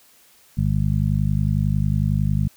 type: harmonic tone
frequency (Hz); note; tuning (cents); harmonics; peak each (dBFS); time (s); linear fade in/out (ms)
51; G#1; -31; 1 / 2 / 3 / 4; -24 / -22 / -21 / -26; 0.57-2.48; 10
effects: white hiss -54 dBFS RMS until 2.56 s